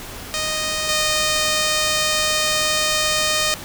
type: tone pair in turn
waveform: 5% pulse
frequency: 620 / 617 Hz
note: D#5 / D#5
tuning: -6 / -15 cents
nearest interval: unison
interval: 9 cents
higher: first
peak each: -10 / -6 dBFS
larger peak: second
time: 0.34-0.89 / 0.89-3.54 s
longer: second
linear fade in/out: 0 ms
effects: pink hiss -34 dBFS RMS until 3.64 s